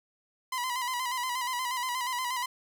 sawtooth tone with vibrato, 1000 Hz, B5, 21 cents sharp, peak -26 dBFS, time 0.52-2.46 s, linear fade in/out 5 ms, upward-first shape square, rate 8.4 Hz, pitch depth 52 cents each way, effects none

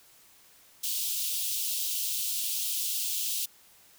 white high-pass noise, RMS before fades -31 dBFS, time 0.83-3.46 s, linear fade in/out 10 ms, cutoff 2800 Hz, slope 48 dB/octave, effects white hiss -58 dBFS RMS until 3.98 s

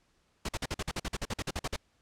pink noise bursts, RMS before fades -33 dBFS, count 16, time 0.45-1.763 s, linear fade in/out 5 ms, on 38 ms, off 47 ms, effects pink hiss -71 dBFS RMS until 2.01 s + low-pass 8000 Hz 12 dB/octave

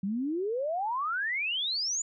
sine exponential sweep, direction up, 186.2 to 7120 Hz, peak -28 dBFS, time 0.03-2.02 s, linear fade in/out 5 ms, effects none

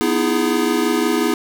square chord, E major seventh, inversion second, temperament equal with one note detuned, 246.9 / 311.1 / 336.7 / 415.3 Hz, B3 / D#4 / E4 / G#4, 0 / 0 / +37 / 0 cents, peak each -22 dBFS, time 0.01-1.34 s, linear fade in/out 0 ms, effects none

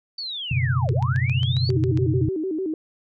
sine linear two-way sweep, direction down then up, 4600 to 329.8 to 4600 Hz, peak -28 dBFS, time 0.18-1.7 s, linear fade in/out 5 ms, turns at 0.92 s
sine chord, F# suspended fourth, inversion none, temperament equal, 92.5 / 123.47 / 138.59 Hz, F#2 / B2 / C#3, 0 / 0 / 0 cents, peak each -25 / -21 / -25 dBFS, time 0.51-2.29 s, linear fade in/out 5 ms
click train, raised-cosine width 0.2 ms, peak -21 dBFS, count 9, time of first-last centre 0.89-1.974 s, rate 7.38 Hz
sine tone with vibrato, 345.1 Hz, F4, 21 cents flat, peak -23 dBFS, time 1.69-2.74 s, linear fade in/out 2 ms, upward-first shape square, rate 6.7 Hz, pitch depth 170 cents each way
effects none

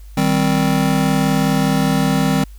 square chord, C minor, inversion first, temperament just, 156.98 / 196.22 / 261.6 Hz, Eb3 / G3 / C4, +16 / +2 / 0 cents, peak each -19 dBFS, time 0.17-2.44 s, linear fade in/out 5 ms, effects added 50 Hz sine -34 dBFS peak until 2.58 s + white hiss -53 dBFS RMS until 2.58 s

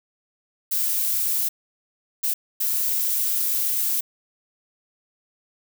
violet noise bursts at uneven times, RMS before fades -23 dBFS, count 3, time 0.71-1.49 / 2.23-2.34 / 2.6-4.01 s, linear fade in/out 10 ms, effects none

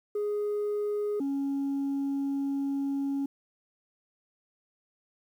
sine tone pair in turn, 415.3 / 277.2 Hz, G#4 / C#4, 0 / 0 cents, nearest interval perfect fifth, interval 700 cents, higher first, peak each -25 dBFS, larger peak neither, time 0.15-1.2 / 1.2-3.26 s, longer second, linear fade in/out 5 ms, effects tanh soft clip ceiling -26 dBFS + 10-bit

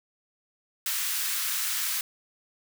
white high-pass noise, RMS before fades -29 dBFS, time 0.86-2.01 s, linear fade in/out 2 ms, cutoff 1200 Hz, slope 24 dB/octave, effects none

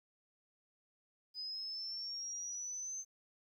sine exponential sweep, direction up, 4978 to 6272 Hz, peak -40 dBFS, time 1.34-3.05 s, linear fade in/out 50 ms, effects 12-bit

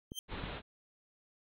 sawtooth tone with exponential growth, 3136 Hz, G7, in tune, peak -31 dBFS, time 0.11-0.19 s, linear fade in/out 2 ms, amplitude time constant 16 ms
clicks, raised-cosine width 3 ms, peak -30 dBFS, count 2, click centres 0.119 / 0.439 s
pink low-pass noise, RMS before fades -42 dBFS, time 0.28-0.62 s, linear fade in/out 50 ms, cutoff 4000 Hz, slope 96 dB/octave
effects none

